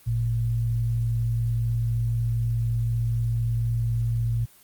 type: tone pair together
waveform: sine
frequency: 51.28 / 115.3 Hz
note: G#1 / A#2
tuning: -21 / -19 cents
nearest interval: octave + major second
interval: 1402 cents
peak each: -31 / -22 dBFS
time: 0.06-4.46 s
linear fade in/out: 20 ms
effects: white hiss -54 dBFS RMS until 4.63 s + Opus 32 kbps